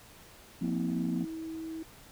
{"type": "chord", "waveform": "sine", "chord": "F suspended fourth", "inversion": "none", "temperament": "equal with one note detuned", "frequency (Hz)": [174.61, 233.1, 258], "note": ["F3", "Bb3", "C4"], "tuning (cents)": [0, 0, -24], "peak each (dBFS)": [-32, -33, -33], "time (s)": [0.61, 1.25], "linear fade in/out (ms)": 10}
{"type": "tone with pitch glide", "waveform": "sine", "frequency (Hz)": [324.7, 322.5], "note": ["E4", "E4"], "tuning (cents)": [-26, -38], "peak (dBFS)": -36, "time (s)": [0.63, 1.83], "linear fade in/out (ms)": 5, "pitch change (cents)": -12, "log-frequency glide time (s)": [0.76, 1.28]}
{"effects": ["tanh soft clip ceiling -22 dBFS", "pink hiss -54 dBFS RMS until 2.11 s"]}